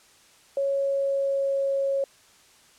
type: tone with pitch glide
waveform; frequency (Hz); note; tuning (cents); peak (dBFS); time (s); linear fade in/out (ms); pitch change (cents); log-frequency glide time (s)
sine; 553 to 548.9; C#5 to C#5; -4 to -17; -22; 0.57-2.04; 2; -13; 0.71-1.74
effects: white hiss -56 dBFS RMS until 2.78 s + low-pass 9000 Hz 12 dB/octave